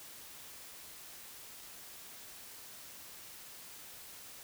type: silence
effects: white hiss -51 dBFS RMS until 4.43 s